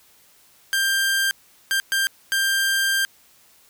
sawtooth tone bursts at uneven times, 1586 Hz, G6, 20 cents sharp, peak -15 dBFS, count 4, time 0.73-1.31 / 1.71-1.8 / 1.92-2.07 / 2.32-3.05 s, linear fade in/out 0 ms, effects white hiss -55 dBFS RMS until 3.69 s

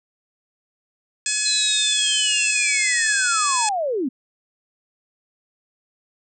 harmonic tone, 849 Hz, G#5, 38 cents sharp, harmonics 2 / 3 / 4 / 5 / 6 / 7 / 8 / 9 / 10, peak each -32 / -28 / -32 / -32 / -29 / -32 / -29 / -26 / -28 dBFS, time 1.26-3.69 s, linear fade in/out 2 ms
sine linear sweep, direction down, 4153 to 233.4 Hz, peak -20 dBFS, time 1.45-4.09 s, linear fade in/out 10 ms
effects none

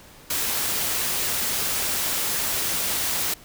white noise, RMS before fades -25 dBFS, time 0.3-3.34 s, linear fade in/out 5 ms, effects pink hiss -48 dBFS RMS until 3.44 s

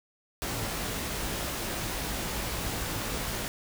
pink noise with comb filter, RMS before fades -33 dBFS, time 0.42-3.48 s, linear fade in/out 0 ms, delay 18 ms, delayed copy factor +0.5, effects none

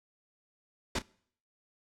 pink noise with echo, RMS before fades -31 dBFS, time 0.95-0.99 s, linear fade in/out 5 ms, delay 32 ms, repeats 1, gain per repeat -15 dB, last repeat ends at 1.022 s, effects noise-tail reverb RT60 0.6 s tail -24 dB re dry + low-pass 7000 Hz 12 dB/octave

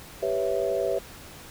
sine chord, C# half-diminished seventh, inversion second, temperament equal, 392 / 493.9 / 554.4 / 659.3 Hz, G4 / B4 / C#5 / E5, 0 / 0 / 0 / 0 cents, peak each -29 dBFS, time 0.22-0.99 s, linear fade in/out 10 ms, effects pink hiss -45 dBFS RMS until 1.5 s

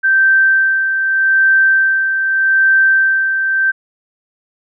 sine tone with tremolo, 1560 Hz, G6, 9 cents flat, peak -7 dBFS, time 0.03-3.72 s, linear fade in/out 20 ms, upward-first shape sine, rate 0.82 Hz, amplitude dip 50%, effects none

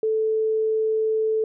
sine tone, 438.5 Hz, A4, 6 cents flat, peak -19 dBFS, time 0.03-1.44 s, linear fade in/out 2 ms, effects none

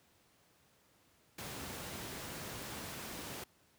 pink noise, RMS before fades -44 dBFS, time 1.38-3.44 s, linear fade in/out 5 ms, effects pink hiss -69 dBFS RMS until 3.78 s + high-pass 80 Hz 12 dB/octave

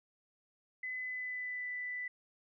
sine tone with pitch glide, 2017 to 1986.9 Hz, B6 to B6, +36 to +10 cents, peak -37 dBFS, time 0.83-2.08 s, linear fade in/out 5 ms, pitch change -26 cents, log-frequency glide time 0.96-1.68 s, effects none

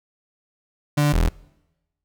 35% pulse tone pair in turn, 146.83 / 41.2 Hz, D3 / E1, 0 / 0 cents, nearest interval octave + minor seventh, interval 2200 cents, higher first, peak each -14 dBFS, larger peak neither, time 0.97-1.13 / 1.13-1.29 s, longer neither, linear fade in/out 10 ms, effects noise-tail reverb RT60 1.0 s tail -24 dB re dry

